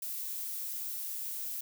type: noise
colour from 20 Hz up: violet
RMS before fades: -38 dBFS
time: 0.02-1.61 s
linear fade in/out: 5 ms
effects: none